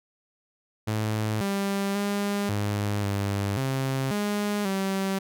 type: tone with pitch steps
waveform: sawtooth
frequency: 108.2 / 198 / 202.4 / 103 / 100.1 / 133.7 / 206.3 / 193.3 Hz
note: A2 / G3 / G#3 / G#2 / G2 / C3 / G#3 / G3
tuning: -29 / +18 / -44 / -14 / +37 / +38 / -11 / -24 cents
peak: -21 dBFS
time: 0.87-5.19 s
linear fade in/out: 10 ms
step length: 540 ms
effects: none